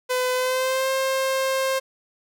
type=tone with pitch glide; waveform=sawtooth; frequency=505 to 530.7 Hz; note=B4 to C5; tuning=+39 to +24 cents; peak=-17 dBFS; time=0.09-1.8 s; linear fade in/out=20 ms; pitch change=+85 cents; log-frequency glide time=0.33-0.9 s; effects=none